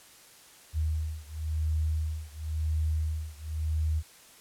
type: beating tone pair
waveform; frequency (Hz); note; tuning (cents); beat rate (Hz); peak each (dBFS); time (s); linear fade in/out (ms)
sine; 77.78 / 78.73; D#2 / D#2; 0 / +21; 0.95; -30 / -31; 0.73-4.03; 50
effects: white hiss -54 dBFS RMS until 4.4 s + low-pass 12000 Hz 12 dB/octave